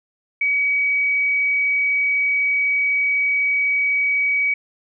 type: tone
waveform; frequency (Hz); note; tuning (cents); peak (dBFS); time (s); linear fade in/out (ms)
sine; 2268; C#7; +39; -16; 0.41-4.54; 5
effects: none